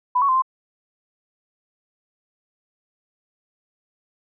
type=tone with pitch steps; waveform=sine; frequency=995 / 1115 / 1038 / 1047 Hz; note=B5 / C#6 / C6 / C6; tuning=+13 / +10 / -14 / +1 cents; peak=-15 dBFS; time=0.15-0.422 s; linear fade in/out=10 ms; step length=68 ms; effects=none